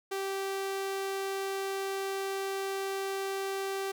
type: tone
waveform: sawtooth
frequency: 389.4 Hz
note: G4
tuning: 12 cents flat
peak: -28 dBFS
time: 0.11-3.92 s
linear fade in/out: 10 ms
effects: none